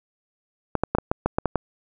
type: clicks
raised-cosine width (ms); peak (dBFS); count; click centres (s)
1; -6; 9; 0.753 / 0.836 / 0.95 / 0.985 / 1.115 / 1.26 / 1.385 / 1.457 / 1.557
effects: none